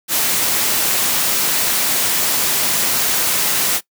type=high-pass noise; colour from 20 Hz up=white; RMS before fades=-17 dBFS; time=0.08-3.81 s; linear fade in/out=50 ms; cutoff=120 Hz; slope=12 dB/octave; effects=noise-tail reverb RT60 0.1 s tail -20 dB re dry